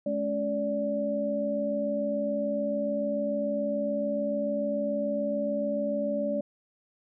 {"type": "tone cluster", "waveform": "sine", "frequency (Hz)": [212.3, 279.2, 580], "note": ["G#3", "C#4", "D5"], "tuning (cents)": [38, 13, -22], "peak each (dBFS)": [-32, -34, -28], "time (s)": [0.06, 6.41], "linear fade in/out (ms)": 5, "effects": []}